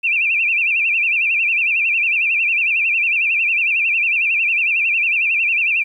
sine tone with vibrato, 2541 Hz, D#7, 36 cents sharp, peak -14 dBFS, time 0.03-5.84 s, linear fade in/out 20 ms, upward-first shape sine, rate 11 Hz, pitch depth 140 cents each way, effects 9-bit

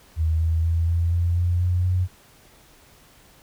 sine tone with pitch steps, 80 / 81.49 / 83.01 / 84.56 / 86.14 / 87.75 / 89.38 / 91.05 Hz, D#2 / E2 / E2 / E2 / F2 / F2 / F2 / F#2, +49 / -19 / +13 / +45 / -23 / +9 / +41 / -27 cents, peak -18 dBFS, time 0.16-2.08 s, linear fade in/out 50 ms, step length 240 ms, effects pink hiss -53 dBFS RMS until 3.42 s

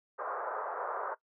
white band-pass noise, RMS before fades -37 dBFS, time 0.18-1.15 s, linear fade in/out 20 ms, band 430 to 1400 Hz, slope 48 dB/octave, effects noise-tail reverb RT60 0.1 s tail -18 dB re dry

